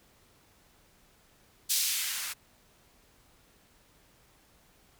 violet noise with band-pass filter sweep, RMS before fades -31 dBFS, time 1.69-2.34 s, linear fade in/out 20 ms, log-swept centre 4400 to 1100 Hz, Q 1, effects pink hiss -63 dBFS RMS until 4.99 s

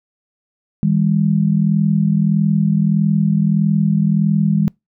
sine tone pair together, 160 / 201.6 Hz, D#3 / G3, +49 / +49 cents, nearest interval major third, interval 400 cents, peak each -15 dBFS, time 0.83-4.68 s, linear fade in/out 0 ms, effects noise-tail reverb RT60 0.2 s tail -26 dB re dry

